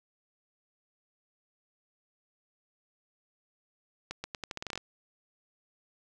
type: accelerating click train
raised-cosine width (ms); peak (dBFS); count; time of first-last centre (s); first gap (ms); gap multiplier
0.2; -19; 12; 4.11-4.776; 130; 0.83
effects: none